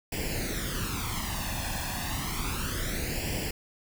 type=noise with flanger; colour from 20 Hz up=pink; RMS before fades=-32 dBFS; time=0.12-3.51 s; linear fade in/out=5 ms; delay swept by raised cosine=0.39 to 1.17 ms; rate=0.31 Hz; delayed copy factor=+0.75; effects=none